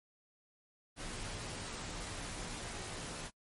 pink noise with comb filter, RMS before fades -43 dBFS, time 0.96-3.31 s, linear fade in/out 50 ms, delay 15 ms, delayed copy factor -0.5, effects noise-tail reverb RT60 0.1 s tail -26 dB re dry + MP3 48 kbps

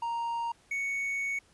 triangle tone pair in turn, 932.3 / 2223 Hz, A#5 / C#7, 0 / +4 cents, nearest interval octave + minor third, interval 1504 cents, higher second, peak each -28 dBFS, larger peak neither, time 0.02-0.52 / 0.71-1.39 s, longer second, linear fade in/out 5 ms, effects pink hiss -63 dBFS RMS until 1.53 s + resampled to 24000 Hz

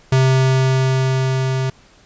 square tone with level ramp, 131.5 Hz, C3, 9 cents sharp, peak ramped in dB -11 to -18 dBFS, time 0.12-1.7 s, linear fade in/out 5 ms, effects pink hiss -50 dBFS RMS until 2.05 s + resampled to 16000 Hz

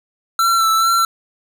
square tone with vibrato, 1339 Hz, E6, 27 cents sharp, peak -13 dBFS, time 0.39-1.05 s, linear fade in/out 2 ms, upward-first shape sine, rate 2.3 Hz, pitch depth 27 cents each way, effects none

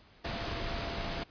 sine tone in noise, 680 Hz, F5, 46 cents flat, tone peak -44 dBFS, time 0.24-1.24 s, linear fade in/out 10 ms, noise pink, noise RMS -36 dBFS, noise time 0.24-1.24 s, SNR -11 dB, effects pink hiss -60 dBFS RMS until 1.3 s + resampled to 11025 Hz

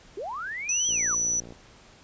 sine linear two-way sweep, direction up then down, 345.8 to 3275 to 1036 Hz, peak -31 dBFS, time 0.17-1.15 s, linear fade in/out 5 ms, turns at 0.88 s
sine tone, 5930 Hz, F#8, 3 cents sharp, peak -23 dBFS, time 0.69-1.4 s, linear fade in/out 2 ms
click train, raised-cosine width 2 ms, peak -30 dBFS, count 38, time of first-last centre 0.89-1.524 s, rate 58.4 Hz
effects pink hiss -53 dBFS RMS until 2.03 s + resampled to 16000 Hz

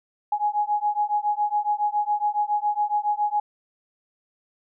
sine beating tone pair, 830.6 / 837.8 Hz, G#5 / G#5, 0 / +15 cents, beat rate 7.2 Hz, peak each -24 dBFS, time 0.32-3.4 s, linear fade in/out 5 ms, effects none

